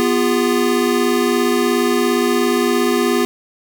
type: chord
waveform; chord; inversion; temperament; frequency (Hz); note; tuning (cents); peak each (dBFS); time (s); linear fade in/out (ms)
square; F diminished; second; equal with one note detuned; 246.9 / 349.2 / 406.3; Cb4 / F4 / Ab4; 0 / 0 / -38; -19; 0-3.25; 0
effects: none